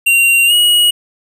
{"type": "tone with pitch glide", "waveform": "square", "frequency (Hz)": [2761, 2902], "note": ["F7", "F#7"], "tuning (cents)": [-20, -34], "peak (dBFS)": -8, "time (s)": [0.06, 0.91], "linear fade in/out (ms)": 10, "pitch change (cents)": 86, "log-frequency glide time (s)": [0.46, 0.53], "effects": []}